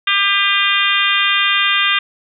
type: harmonic tone with a mistuned harmonic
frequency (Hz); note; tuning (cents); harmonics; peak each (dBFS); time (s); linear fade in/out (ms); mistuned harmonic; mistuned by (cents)
398.8; G4; +30; 3 / 4 / 5 / 6 / 7 / 8 / 9; -20 / -20 / -20 / -20 / -20 / -20 / -20; 0.07-1.99; 5; 6; +30
effects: none